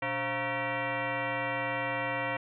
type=tone with frequency modulation; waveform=sine; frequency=697 Hz; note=F5; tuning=4 cents flat; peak=-29 dBFS; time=0.02-2.37 s; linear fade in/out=5 ms; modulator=409 Hz; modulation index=4.5; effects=none